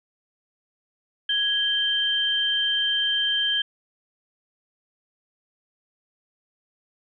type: tone pair together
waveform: sine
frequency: 1661.2 / 3136 Hz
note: G#6 / G7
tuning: 0 / 0 cents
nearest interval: major seventh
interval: 1100 cents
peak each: -28 / -21 dBFS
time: 1.29-3.62 s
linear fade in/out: 5 ms
effects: none